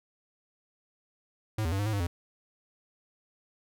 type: tone with pitch steps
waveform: square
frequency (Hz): 108.6 / 81.4 / 97.4 / 102.8 / 109.2 / 100.8 / 86.3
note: A2 / E2 / G2 / G#2 / A2 / G2 / F2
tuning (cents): -22 / -21 / -11 / -17 / -13 / +49 / -20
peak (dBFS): -28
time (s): 1.58-2.07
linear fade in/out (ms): 5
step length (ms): 70
effects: none

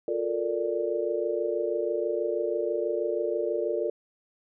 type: chord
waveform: sine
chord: Bb major seventh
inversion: second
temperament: equal with one note detuned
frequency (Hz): 353.7 / 440 / 466.2 / 587.3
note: F4 / A4 / Bb4 / D5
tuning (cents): +22 / 0 / 0 / 0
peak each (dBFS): -31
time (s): 0.08-3.9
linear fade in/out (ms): 2
effects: none

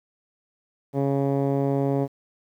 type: tone with low-pass filter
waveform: 10% pulse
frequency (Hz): 138.59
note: C#3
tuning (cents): 0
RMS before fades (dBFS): -23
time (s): 0.93-2.08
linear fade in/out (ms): 50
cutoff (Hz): 550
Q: 0.77
effects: 9-bit

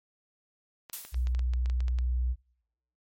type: clicks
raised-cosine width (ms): 0.2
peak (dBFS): -27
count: 12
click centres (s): 0.898 / 1.05 / 1.144 / 1.271 / 1.349 / 1.393 / 1.536 / 1.659 / 1.699 / 1.805 / 1.882 / 1.987
type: noise with exponential decay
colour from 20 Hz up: blue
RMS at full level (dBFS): -34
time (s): 0.93-1.33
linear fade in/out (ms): 2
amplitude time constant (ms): 85
type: tone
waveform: sine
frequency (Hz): 61.74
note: B1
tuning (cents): 0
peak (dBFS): -25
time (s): 1.12-2.36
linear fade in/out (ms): 50
effects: noise-tail reverb RT60 0.8 s tail -25 dB re dry + MP3 64 kbps

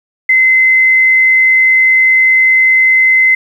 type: tone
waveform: sine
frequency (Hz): 2055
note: C7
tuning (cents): -32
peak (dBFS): -5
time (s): 0.29-3.35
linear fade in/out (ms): 5
effects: 7-bit

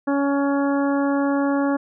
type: harmonic tone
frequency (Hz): 280.3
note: C#4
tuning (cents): +19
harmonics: 1 / 2 / 3 / 4 / 5 / 6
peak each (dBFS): -19 / -25 / -29 / -31 / -33 / -35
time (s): 0.07-1.77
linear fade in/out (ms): 10
effects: none

